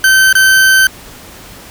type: tone with dropouts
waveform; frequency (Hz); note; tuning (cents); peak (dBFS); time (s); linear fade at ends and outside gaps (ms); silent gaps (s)
40% pulse; 1543; G6; -28; -4; 0.04-0.87; 2; 0.328-0.352
effects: pink hiss -34 dBFS RMS until 1.7 s